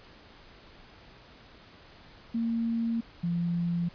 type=tone pair in turn; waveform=sine; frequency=230 / 171.81 Hz; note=A#3 / F3; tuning=-23 / -28 cents; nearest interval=perfect fourth; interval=505 cents; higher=first; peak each=-26 dBFS; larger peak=neither; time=2.34-3.01 / 3.23-3.89 s; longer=first; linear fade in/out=10 ms; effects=pink hiss -53 dBFS RMS until 3.94 s + resampled to 11025 Hz